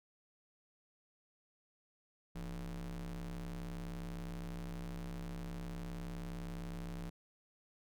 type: ring-modulated tone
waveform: square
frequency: 65.9 Hz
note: C2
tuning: 13 cents sharp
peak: -39 dBFS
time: 2.35-7.1 s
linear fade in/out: 10 ms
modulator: 102 Hz
effects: none